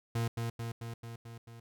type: tone with echo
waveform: 40% pulse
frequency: 116 Hz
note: A#2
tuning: 8 cents flat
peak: -29 dBFS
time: 0.15-0.28 s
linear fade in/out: 5 ms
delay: 220 ms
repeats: 6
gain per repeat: -3 dB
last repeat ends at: 1.6 s
effects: none